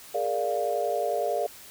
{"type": "chord", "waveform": "sine", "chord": "Bb dominant seventh", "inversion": "third", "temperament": "equal", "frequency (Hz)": [415.3, 466.2, 587.3, 698.5], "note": ["Ab4", "Bb4", "D5", "F5"], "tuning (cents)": [0, 0, 0, 0], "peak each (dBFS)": [-32, -31, -29, -29], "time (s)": [0.14, 1.47], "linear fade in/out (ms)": 10, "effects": ["white hiss -47 dBFS RMS until 1.7 s"]}